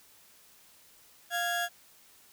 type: tone pair together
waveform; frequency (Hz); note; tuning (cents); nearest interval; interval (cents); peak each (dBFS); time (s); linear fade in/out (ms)
35% pulse; 698.5 / 1657.5; F5 / G#6; 0 / -4; octave + minor third; 1496; -30 / -30; 1.3-1.69; 50
effects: white hiss -59 dBFS RMS until 2.32 s